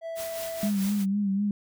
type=tone; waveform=triangle; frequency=659.3 Hz; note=E5; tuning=in tune; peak=-30 dBFS; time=0.01-0.71 s; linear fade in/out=50 ms
type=noise with tremolo; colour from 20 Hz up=white; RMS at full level=-37 dBFS; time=0.15-1.06 s; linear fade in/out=50 ms; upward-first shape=sine; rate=4.6 Hz; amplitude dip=50%
type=tone with vibrato; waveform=sine; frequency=200 Hz; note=G3; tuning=35 cents sharp; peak=-23 dBFS; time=0.63-1.51 s; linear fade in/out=2 ms; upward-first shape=sine; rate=4 Hz; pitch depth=58 cents each way
effects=none